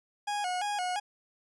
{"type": "tone with vibrato", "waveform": "40% pulse", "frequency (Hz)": 774, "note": "G5", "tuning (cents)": -22, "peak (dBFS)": -29, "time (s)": [0.27, 1], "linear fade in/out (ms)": 10, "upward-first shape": "square", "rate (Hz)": 2.9, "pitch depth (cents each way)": 110, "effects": ["resampled to 24000 Hz"]}